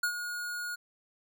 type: tone with ADSR envelope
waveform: square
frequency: 1440 Hz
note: F#6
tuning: 47 cents flat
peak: -26 dBFS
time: 0.03-0.76 s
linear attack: 5 ms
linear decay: 82 ms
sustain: -9 dB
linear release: 17 ms
effects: none